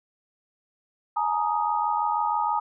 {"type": "chord", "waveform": "sine", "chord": "Ab suspended second", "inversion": "none", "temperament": "equal with one note detuned", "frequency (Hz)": [846.1, 932.3, 1244.5], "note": ["Ab5", "Bb5", "Eb6"], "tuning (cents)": [32, 0, 0], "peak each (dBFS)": [-26, -26, -28], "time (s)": [1.16, 2.6], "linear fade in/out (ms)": 10, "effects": []}